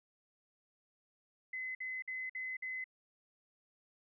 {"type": "tone bursts", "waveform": "sine", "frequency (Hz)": 2035, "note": "C7", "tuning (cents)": -49, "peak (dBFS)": -38, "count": 5, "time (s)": [1.53, 2.842], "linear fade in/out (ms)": 5, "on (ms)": 220, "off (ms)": 53, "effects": []}